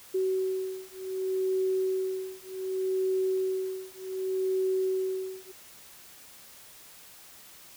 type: beating tone pair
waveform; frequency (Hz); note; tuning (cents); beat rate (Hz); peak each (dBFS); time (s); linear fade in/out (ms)
sine; 376.7 / 377.36; F#4 / F#4; +31 / +34; 0.66; -30; 0.14-5.52; 10
effects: white hiss -51 dBFS RMS until 7.76 s